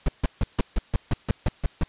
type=noise bursts; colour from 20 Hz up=brown; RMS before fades=-20 dBFS; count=11; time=0.06-1.835 s; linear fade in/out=2 ms; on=25 ms; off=150 ms; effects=white hiss -54 dBFS RMS until 1.88 s + resampled to 8000 Hz